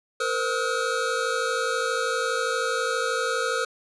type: tone cluster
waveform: square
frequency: 461.6 / 514 / 1279 / 1439 Hz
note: A#4 / C5 / D#6 / F#6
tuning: -17 / -31 / +47 / -49 cents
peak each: -30 dBFS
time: 0.2-3.65 s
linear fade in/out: 5 ms
effects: resampled to 22050 Hz